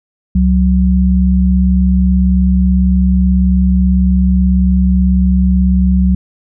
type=tone pair together; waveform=sine; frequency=67.4 / 185.64 Hz; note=C#2 / F#3; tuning=-48 / +6 cents; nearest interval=octave + tritone; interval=1754 cents; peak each=-10 dBFS; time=0.35-6.15 s; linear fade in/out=5 ms; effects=none